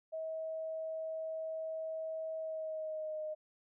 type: tone with pitch glide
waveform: sine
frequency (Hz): 640 to 617.5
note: D#5 to D#5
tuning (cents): +49 to -13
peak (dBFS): -37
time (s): 0.12-3.35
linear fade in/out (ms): 20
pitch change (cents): -62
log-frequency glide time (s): 2.38-3.23
effects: none